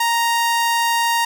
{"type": "tone", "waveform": "sawtooth", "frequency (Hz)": 932.3, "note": "A#5", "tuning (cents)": 0, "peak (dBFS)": -12, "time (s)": [0, 1.25], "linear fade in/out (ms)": 5, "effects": []}